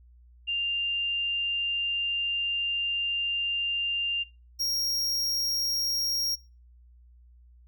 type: tone pair in turn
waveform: sine / 45% pulse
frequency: 2794 / 5588 Hz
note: F7 / F8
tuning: 0 / 0 cents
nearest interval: octave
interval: 1200 cents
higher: second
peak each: -26 dBFS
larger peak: neither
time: 0.47-4.24 / 4.59-6.36 s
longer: first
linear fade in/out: 20 ms
effects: noise-tail reverb RT60 0.3 s tail -22 dB re dry + added 60 Hz sine -52 dBFS peak until 7.67 s